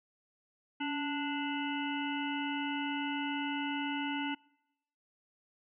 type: harmonic tone with a mistuned harmonic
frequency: 293.7 Hz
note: D4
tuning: in tune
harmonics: 1 / 3 / 5 / 7 / 9 / 10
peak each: -35 / -39 / -42 / -44 / -44 / -43 dBFS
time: 0.8-4.35 s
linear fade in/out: 10 ms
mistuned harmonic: 1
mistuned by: -64 cents
effects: noise-tail reverb RT60 0.9 s tail -26 dB re dry